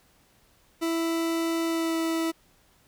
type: tone with pitch glide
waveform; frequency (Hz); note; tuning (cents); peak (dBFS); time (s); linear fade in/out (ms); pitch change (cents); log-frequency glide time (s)
40% pulse; 330.4 to 327.2; E4 to E4; +4 to -13; -24; 0.81-2.32; 20; -17; 1.65-1.96
effects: pink hiss -62 dBFS RMS until 2.87 s